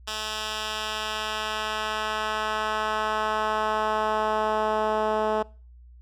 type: tone with band-pass filter sweep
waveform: 10% pulse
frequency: 215.7 Hz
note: A3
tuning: 34 cents flat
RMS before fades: -27 dBFS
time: 0.07-5.43 s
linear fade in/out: 10 ms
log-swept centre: 4100 to 590 Hz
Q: 0.94
effects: noise-tail reverb RT60 0.4 s tail -24 dB re dry + added 60 Hz sine -46 dBFS peak until 6.01 s